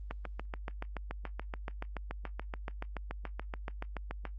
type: click train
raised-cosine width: 0.5 ms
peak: -23 dBFS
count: 30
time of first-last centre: 0.11-4.253 s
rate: 7 Hz
effects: added 50 Hz sine -40 dBFS peak until 4.38 s + Opus 24 kbps